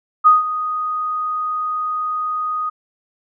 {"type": "tone with ADSR envelope", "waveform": "sine", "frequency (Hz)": 1244, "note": "D#6", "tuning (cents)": -1, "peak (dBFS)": -5, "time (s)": [0.24, 2.7], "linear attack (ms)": 27, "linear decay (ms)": 160, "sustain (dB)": -14, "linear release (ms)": 13, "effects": []}